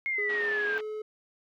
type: exponential sweep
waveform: sine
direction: down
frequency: 2165 to 1560 Hz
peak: -27 dBFS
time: 0.06-0.78 s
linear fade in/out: 0 ms
type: tone with pitch glide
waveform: triangle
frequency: 415.3 to 429 Hz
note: G#4 to A4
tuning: 0 to -44 cents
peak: -31 dBFS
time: 0.18-1.02 s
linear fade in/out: 5 ms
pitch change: +56 cents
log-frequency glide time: 0.67-0.75 s
type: band-pass noise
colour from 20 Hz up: white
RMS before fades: -42 dBFS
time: 0.29-0.81 s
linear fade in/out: 5 ms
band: 220 to 2900 Hz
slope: 24 dB/octave
effects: none